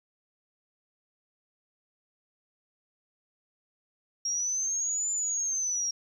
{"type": "linear two-way sweep", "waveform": "sine", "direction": "up then down", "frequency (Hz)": [5588, 7120, 5588], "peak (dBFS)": -27, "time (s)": [4.25, 5.91], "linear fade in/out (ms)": 5, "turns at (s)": 5.11, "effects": ["10-bit"]}